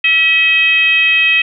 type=tone with frequency modulation; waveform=sine; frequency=2554 Hz; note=D#7; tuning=45 cents sharp; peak=-8 dBFS; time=0.04-1.42 s; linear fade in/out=5 ms; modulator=611 Hz; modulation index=0.77; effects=none